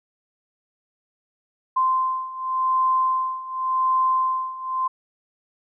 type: beating tone pair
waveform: sine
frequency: 1039 / 1039.89 Hz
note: C6 / C6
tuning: -12 / -11 cents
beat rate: 0.89 Hz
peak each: -24 / -21 dBFS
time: 1.76-4.88 s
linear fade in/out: 10 ms
effects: none